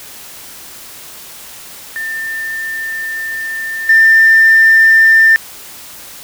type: tone with level steps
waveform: sine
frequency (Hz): 1793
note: A6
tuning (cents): +32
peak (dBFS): -18 / -3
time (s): 1.96-5.36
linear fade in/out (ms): 0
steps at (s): 3.89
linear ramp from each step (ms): 5
effects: tanh soft clip ceiling 0 dBFS + white hiss -33 dBFS RMS until 6.23 s